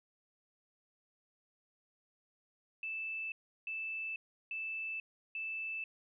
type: tone bursts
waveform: sine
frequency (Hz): 2637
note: E7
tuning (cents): 0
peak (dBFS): -37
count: 4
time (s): 2.83-5.84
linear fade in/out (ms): 2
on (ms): 490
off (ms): 350
effects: none